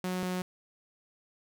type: tone pair in turn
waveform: sawtooth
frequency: 183.1 / 182.42 Hz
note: F#3 / F#3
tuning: -18 / -24 cents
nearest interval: unison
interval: 6 cents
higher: first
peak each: -27 dBFS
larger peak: neither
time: 0.04-0.23 / 0.23-0.42 s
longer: neither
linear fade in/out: 2 ms
effects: none